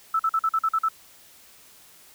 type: tone bursts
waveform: sine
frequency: 1314 Hz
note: E6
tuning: 6 cents flat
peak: -19 dBFS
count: 8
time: 0.14-0.887 s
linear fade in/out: 5 ms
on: 54 ms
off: 45 ms
effects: white hiss -52 dBFS RMS until 2.14 s